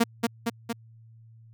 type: tone with echo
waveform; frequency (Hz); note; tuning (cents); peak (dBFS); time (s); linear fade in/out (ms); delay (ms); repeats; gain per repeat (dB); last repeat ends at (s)
sawtooth; 232.1; A#3; -7; -14; 0-0.04; 10; 230; 3; -3; 0.73
effects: added 113 Hz sine -49 dBFS peak until 1.53 s